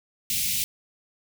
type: band-stop noise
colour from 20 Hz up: white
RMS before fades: -26 dBFS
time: 0.3-0.64 s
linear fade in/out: 0 ms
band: 240 to 2200 Hz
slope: 48 dB/octave
effects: none